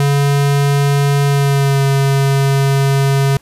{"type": "tone with pitch glide", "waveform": "square", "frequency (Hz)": [141.4, 137.61], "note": ["C#3", "C#3"], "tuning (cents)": [35, -12], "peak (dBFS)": -11, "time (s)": [0, 3.37], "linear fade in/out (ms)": 2, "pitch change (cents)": -47, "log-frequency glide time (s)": [1.26, 1.83], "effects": ["pink hiss -50 dBFS RMS until 3.41 s", "resampled to 32000 Hz"]}